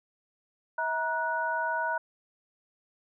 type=tone cluster; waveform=sine; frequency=645 / 946 / 1474 Hz; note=E5 / A#5 / F#6; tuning=-38 / +25 / -7 cents; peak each=-34 / -30 / -31 dBFS; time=0.78-1.98 s; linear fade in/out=5 ms; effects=none